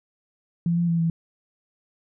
sine tone with pitch steps, 170 / 172 / 167.8 / 165.5 Hz, F3 / F3 / E3 / E3, -46 / -26 / +31 / +7 cents, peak -19 dBFS, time 0.66-1.1 s, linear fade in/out 2 ms, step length 110 ms, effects none

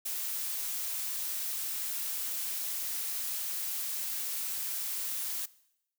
blue noise, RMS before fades -35 dBFS, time 0.05-5.46 s, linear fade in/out 10 ms, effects noise-tail reverb RT60 0.8 s tail -20 dB re dry

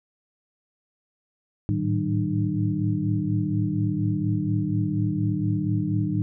sine tone cluster, 106.4 / 110.6 / 154.1 / 191.3 / 303.1 Hz, G#2 / A2 / D#3 / G3 / D#4, +42 / +9 / -16 / -42 / -45 cents, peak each -28 dBFS, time 1.69-6.22 s, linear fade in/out 0 ms, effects none

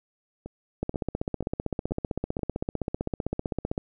two click trains, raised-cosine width 2 ms, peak -14 / -24 dBFS, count 47 / 5, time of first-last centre 0.83-3.779 / 0.46-2.392 s, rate 15.6 / 2.07 Hz, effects none

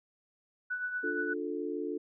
sine tone with tremolo, 1485 Hz, F#6, 6 cents sharp, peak -30 dBFS, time 0.7-1.34 s, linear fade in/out 10 ms, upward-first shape triangle, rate 8.5 Hz, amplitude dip 60%
sine chord, D minor, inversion none, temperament equal with one note detuned, 293.7 / 353.3 / 440 Hz, D4 / F4 / A4, 0 / +20 / 0 cents, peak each -37 dBFS, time 1.03-1.98 s, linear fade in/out 10 ms
effects none

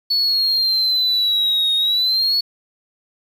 sine exponential two-way sweep, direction down then up, 4426 to 3719 to 4426 Hz, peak -13 dBFS, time 0.1-2.41 s, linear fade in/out 10 ms, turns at 1.75 s, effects tanh soft clip ceiling -12 dBFS + 7-bit

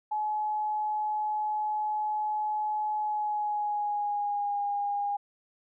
sine tone with pitch glide, 850 to 813.5 Hz, G#5 to G#5, +40 to -36 cents, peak -27 dBFS, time 0.11-5.17 s, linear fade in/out 10 ms, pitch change -76 cents, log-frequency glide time 2.96-4.61 s, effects none

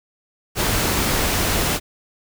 pink noise, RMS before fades -20 dBFS, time 0.55-1.8 s, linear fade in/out 50 ms, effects none

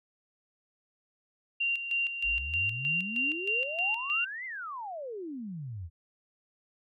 sine tone with tremolo, 2770 Hz, F7, 15 cents flat, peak -26 dBFS, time 1.6-4.25 s, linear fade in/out 10 ms, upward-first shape square, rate 3.2 Hz, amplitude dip 60%
sine exponential two-way sweep, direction up then down, 48.58 to 2117 to 76.9 Hz, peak -36 dBFS, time 2.23-5.9 s, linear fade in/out 50 ms, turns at 4.45 s
effects none

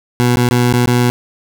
20% pulse tone with dropouts, 122.3 Hz, B2, 16 cents flat, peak -5 dBFS, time 0.2-1.1 s, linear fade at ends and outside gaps 0 ms, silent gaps 0.357-0.371 / 0.488-0.511 / 0.725-0.738 / 0.859-0.873 s, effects none

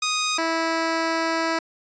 10% pulse tone pair in turn, 1244.5 / 327.3 Hz, D#6 / E4, 0 / -12 cents, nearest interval octave + major seventh, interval 2312 cents, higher first, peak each -13 dBFS, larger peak neither, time 0.02-0.38 / 0.38-1.59 s, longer second, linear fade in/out 5 ms, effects resampled to 16000 Hz

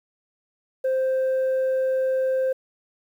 sine tone, 523 Hz, C5, 1 cent flat, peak -17 dBFS, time 0.84-2.53 s, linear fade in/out 10 ms, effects tanh soft clip ceiling -19 dBFS + 9-bit

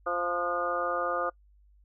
harmonic tone with a mistuned harmonic, 174.61 Hz, F3, in tune, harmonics 2 / 3 / 4 / 5 / 6 / 7 / 8, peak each -39 / -32 / -35 / -42 / -42 / -31 / -37 dBFS, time 0.06-1.3 s, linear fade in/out 10 ms, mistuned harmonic 8, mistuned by +50 cents, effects noise-tail reverb RT60 0.1 s tail -24 dB re dry + added 50 Hz sine -57 dBFS peak until 1.84 s

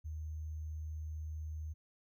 sine tone with sample-and-hold, 77.78 Hz, D#2, in tune, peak -39 dBFS, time 0.04-1.74 s, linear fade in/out 20 ms, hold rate 6300 Hz, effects none

